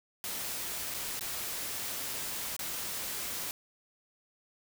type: noise with dropouts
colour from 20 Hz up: white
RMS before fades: -37 dBFS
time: 0.24-3.51 s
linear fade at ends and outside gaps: 0 ms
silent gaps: 0.94-0.945 / 1.194-1.209 / 2.565-2.592 s
effects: none